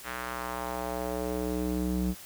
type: tone with band-pass filter sweep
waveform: square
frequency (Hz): 61.74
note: B1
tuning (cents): 0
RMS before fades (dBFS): -32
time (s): 0.03-2.15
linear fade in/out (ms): 50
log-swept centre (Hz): 1700 to 200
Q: 1.6
effects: white hiss -47 dBFS RMS until 2.25 s